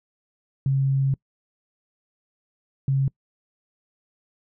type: tone pair in turn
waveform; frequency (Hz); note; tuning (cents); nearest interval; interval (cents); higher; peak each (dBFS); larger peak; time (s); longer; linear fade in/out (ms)
sine; 135.8 / 135.8; C#3 / C#3; -35 / -35; unison; 0; neither; -18; neither; 0.66-1.14 / 2.88-3.08; first; 2
effects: noise-tail reverb RT60 0.1 s tail -25 dB re dry